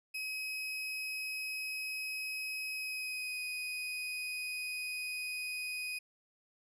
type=tone with pitch glide; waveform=35% pulse; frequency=2543 to 2495 Hz; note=D#7 to D#7; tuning=+37 to +4 cents; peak=-35 dBFS; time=0.14-5.99 s; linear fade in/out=10 ms; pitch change=-33 cents; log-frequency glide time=2.73-3.43 s; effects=resampled to 32000 Hz